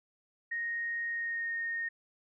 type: tone with pitch glide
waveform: sine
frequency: 1864.7 to 1847.5 Hz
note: A#6 to A#6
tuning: 0 to -16 cents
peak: -32 dBFS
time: 0.51-1.89 s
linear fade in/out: 10 ms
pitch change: -16 cents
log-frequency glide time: 1.09-1.53 s
effects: none